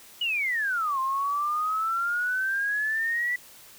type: exponential two-way sweep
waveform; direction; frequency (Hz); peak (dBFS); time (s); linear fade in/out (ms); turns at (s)
sine; down then up; 2960 to 1046.5 to 1976; -24; 0.21-3.36; 5; 0.99
effects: white hiss -50 dBFS RMS until 3.78 s